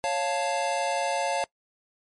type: chord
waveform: square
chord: Db augmented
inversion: none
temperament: equal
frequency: 554.4 / 698.5 / 880 Hz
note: Db5 / F5 / A5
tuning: 0 / 0 / 0 cents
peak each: -30 dBFS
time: 0.04-1.44 s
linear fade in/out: 0 ms
effects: noise-tail reverb RT60 0.1 s tail -23 dB re dry + MP3 48 kbps